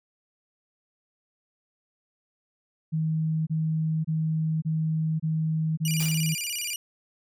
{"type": "tone bursts", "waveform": "sine", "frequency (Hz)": 158.5, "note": "D#3", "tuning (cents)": 32, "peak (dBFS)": -23, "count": 6, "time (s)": [2.92, 6.35], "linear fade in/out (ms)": 20, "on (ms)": 550, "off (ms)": 26}
{"type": "tone with vibrato", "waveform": "15% pulse", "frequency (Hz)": 2637, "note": "E7", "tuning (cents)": 0, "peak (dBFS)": -22, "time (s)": [5.85, 6.76], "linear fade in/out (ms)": 2, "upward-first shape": "square", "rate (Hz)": 17, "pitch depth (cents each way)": 170}
{"type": "noise with exponential decay", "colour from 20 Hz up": "white", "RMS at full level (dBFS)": -32, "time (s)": [6, 6.36], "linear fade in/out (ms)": 5, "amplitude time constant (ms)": 77}
{"effects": []}